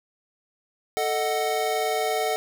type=chord; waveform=square; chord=D# diminished; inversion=second; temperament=equal; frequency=440 / 622.3 / 740 Hz; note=A4 / D#5 / F#5; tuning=0 / 0 / 0 cents; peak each=-28 / -30 / -27 dBFS; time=0.97-2.36 s; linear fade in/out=0 ms; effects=none